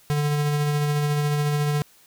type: tone with tremolo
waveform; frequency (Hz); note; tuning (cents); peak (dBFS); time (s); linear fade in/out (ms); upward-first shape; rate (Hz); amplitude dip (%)
square; 147.3; D3; +6; -20; 0.1-1.82; 0; sine; 14; 25
effects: white hiss -55 dBFS RMS until 2.06 s